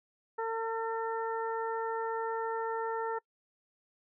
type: harmonic tone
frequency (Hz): 451.8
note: A4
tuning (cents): +46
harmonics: 1 / 2 / 3 / 4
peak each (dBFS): -34 / -35 / -40 / -45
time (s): 0.38-3.19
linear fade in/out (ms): 10
effects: noise-tail reverb RT60 0.1 s tail -25 dB re dry